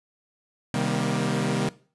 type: chord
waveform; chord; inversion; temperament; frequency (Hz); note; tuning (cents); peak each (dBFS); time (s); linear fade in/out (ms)
sawtooth; C minor seventh; none; equal with one note detuned; 130.81 / 155.56 / 196 / 236.9; C3 / Eb3 / G3 / Bb3; 0 / 0 / 0 / +28; -25; 0.74-1.69; 2
effects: noise-tail reverb RT60 0.4 s tail -19 dB re dry + resampled to 24000 Hz